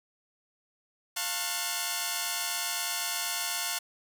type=tone cluster; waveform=5% pulse; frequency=700 / 893 / 1088 / 1479 Hz; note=F5 / A5 / C#6 / F#6; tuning=+4 / +25 / -33 / -1 cents; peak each=-24 dBFS; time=1.16-3.79 s; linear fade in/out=10 ms; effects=none